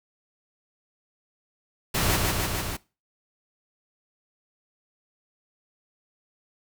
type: noise with echo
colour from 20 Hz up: pink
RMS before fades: -24 dBFS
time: 1.94-2.17 s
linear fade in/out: 10 ms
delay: 150 ms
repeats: 4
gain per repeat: -2 dB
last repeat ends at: 2.77 s
effects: noise-tail reverb RT60 0.3 s tail -21 dB re dry